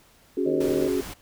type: chord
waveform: sine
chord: C# suspended fourth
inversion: none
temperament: just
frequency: 277.2 / 369.6 / 415.8 Hz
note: C#4 / F#4 / G#4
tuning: 0 / -2 / +2 cents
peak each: -27 / -25 / -28 dBFS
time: 0.37-1.01 s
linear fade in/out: 5 ms
type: harmonic tone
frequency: 77.4 Hz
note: D#2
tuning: 9 cents flat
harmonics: 2 / 3 / 4 / 5 / 6 / 7 / 8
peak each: -38 / -42 / -33 / -33 / -33 / -31 / -34 dBFS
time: 0.45-0.89 s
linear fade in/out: 20 ms
type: noise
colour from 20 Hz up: pink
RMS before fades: -38 dBFS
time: 0.6-1.14 s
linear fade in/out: 10 ms
effects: pink hiss -57 dBFS RMS until 1.21 s